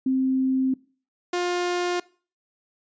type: tone pair in turn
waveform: sine / sawtooth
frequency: 262.2 / 354.3 Hz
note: C4 / F4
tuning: +4 / +25 cents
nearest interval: perfect fourth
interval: 521 cents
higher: second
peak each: -19 dBFS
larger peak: neither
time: 0.06-0.74 / 1.33-2 s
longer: first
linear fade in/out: 5 ms
effects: noise-tail reverb RT60 0.4 s tail -22 dB re dry + resampled to 16000 Hz